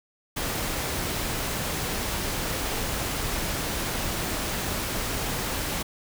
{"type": "noise", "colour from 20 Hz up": "pink", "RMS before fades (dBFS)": -29, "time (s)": [0.36, 5.83], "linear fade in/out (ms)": 10, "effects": []}